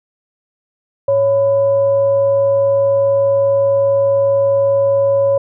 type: tone with frequency modulation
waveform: sine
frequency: 554.4 Hz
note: C#5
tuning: in tune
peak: -10 dBFS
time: 1.08-5.38 s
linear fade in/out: 5 ms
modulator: 445 Hz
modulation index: 0.26
effects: none